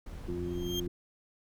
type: noise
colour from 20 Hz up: brown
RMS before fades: -42 dBFS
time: 0.06-0.87 s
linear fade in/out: 5 ms
type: harmonic tone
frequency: 87.8 Hz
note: F2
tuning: 10 cents sharp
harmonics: 1 / 2 / 3 / 4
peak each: -42 / -40 / -43 / -35 dBFS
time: 0.28-0.88 s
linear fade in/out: 5 ms
type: tone with exponential growth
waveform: 35% pulse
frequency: 3201 Hz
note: G7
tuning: 36 cents sharp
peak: -29 dBFS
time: 0.42-0.8 s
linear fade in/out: 5 ms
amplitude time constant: 81 ms
effects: none